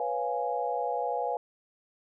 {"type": "chord", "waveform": "sine", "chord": "C# dominant seventh", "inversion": "third", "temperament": "equal", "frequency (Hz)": [493.9, 554.4, 698.5, 830.6], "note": ["B4", "C#5", "E#5", "G#5"], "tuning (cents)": [0, 0, 0, 0], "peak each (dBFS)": [-33, -36, -33, -32], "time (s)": [0, 1.37], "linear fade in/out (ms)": 2, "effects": []}